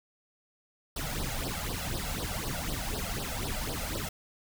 pink noise with flanger, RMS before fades -34 dBFS, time 0.96-4.09 s, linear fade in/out 5 ms, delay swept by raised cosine 0.21 to 1.51 ms, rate 4 Hz, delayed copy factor +0.9, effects none

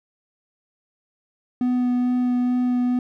triangle tone with vibrato, 247.9 Hz, B3, 7 cents sharp, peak -16 dBFS, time 1.61-2.99 s, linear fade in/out 2 ms, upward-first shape sine, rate 2.3 Hz, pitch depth 9 cents each way, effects none

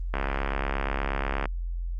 click train, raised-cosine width 0.5 ms, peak -13 dBFS, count 91, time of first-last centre 0.14-1.456 s, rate 68.4 Hz, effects added 43 Hz sine -28 dBFS peak until 1.99 s + Opus 32 kbps

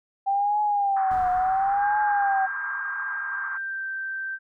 sine tone with vibrato, 783 Hz, G5, 2 cents flat, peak -20 dBFS, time 0.26-2.47 s, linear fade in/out 20 ms, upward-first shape triangle, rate 0.72 Hz, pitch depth 130 cents each way
pink band-pass noise, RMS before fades -36 dBFS, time 0.96-3.58 s, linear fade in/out 10 ms, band 1000 to 1600 Hz, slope 48 dB/octave
brown noise with exponential decay, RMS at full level -38 dBFS, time 1.11-2.91 s, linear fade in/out 0 ms, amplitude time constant 390 ms
sine tone with pitch glide, 1601 to 1561.7 Hz, G6 to G6, +36 to -7 cents, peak -28 dBFS, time 1.78-4.39 s, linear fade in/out 50 ms, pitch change -43 cents, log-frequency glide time 3.21-3.87 s
effects none

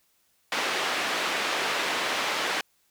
white band-pass noise, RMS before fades -28 dBFS, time 0.52-2.61 s, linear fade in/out 2 ms, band 330 to 2800 Hz, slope 12 dB/octave, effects white hiss -68 dBFS RMS until 2.9 s

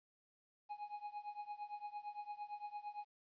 triangle tone with tremolo, 830.6 Hz, G#5, in tune, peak -39 dBFS, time 0.69-3.05 s, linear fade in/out 20 ms, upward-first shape triangle, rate 8.8 Hz, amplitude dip 95%, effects resampled to 11025 Hz + 13-bit

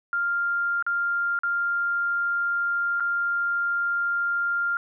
sine tone with dropouts, 1396.9 Hz, F6, in tune, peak -22 dBFS, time 0.13-4.77 s, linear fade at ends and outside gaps 1 ms, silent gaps 0.825-0.865 / 1.39-1.434 / 2.999-3.005 s, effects none

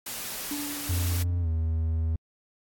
white noise, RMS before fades -35 dBFS, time 0.06-1.23 s, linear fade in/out 5 ms
triangle tone with exponential decay, 290 Hz, D4, 22 cents flat, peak -28 dBFS, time 0.51-1.8 s, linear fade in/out 2 ms, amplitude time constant 280 ms
triangle tone with pitch glide, 87.5 to 80.7 Hz, F2 to E2, +4 to -36 cents, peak -22 dBFS, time 0.89-2.16 s, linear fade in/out 5 ms, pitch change -140 cents, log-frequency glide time 1.4-1.48 s
effects AAC 64 kbps

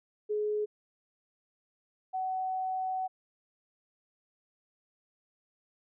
sine tone pair in turn, 421.5 / 751 Hz, G#4 / F#5, +26 / +26 cents, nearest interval minor seventh, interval 1000 cents, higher second, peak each -28 / -30 dBFS, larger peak first, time 0.29-0.66 / 2.13-3.08 s, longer second, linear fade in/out 20 ms, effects none

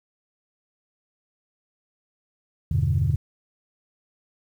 sine chord, E minor seventh, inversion none, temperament equal, 82.41 / 98 / 123.47 / 146.83 Hz, E2 / G2 / B2 / D3, 0 / 0 / 0 / 0 cents, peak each -24 dBFS, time 2.71-3.16 s, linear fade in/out 5 ms, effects tanh soft clip ceiling -11 dBFS + 9-bit

